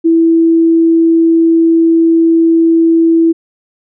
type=tone; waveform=sine; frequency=329.6 Hz; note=E4; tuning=in tune; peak=-5 dBFS; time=0.04-3.33 s; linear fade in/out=20 ms; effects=none